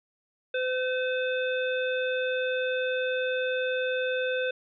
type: harmonic tone with a mistuned harmonic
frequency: 510 Hz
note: C5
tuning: 44 cents flat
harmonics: 1 / 3 / 5 / 7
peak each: -27 / -32 / -36 / -39 dBFS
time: 0.54-4.51 s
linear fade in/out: 5 ms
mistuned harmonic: 5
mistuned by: +20 cents
effects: none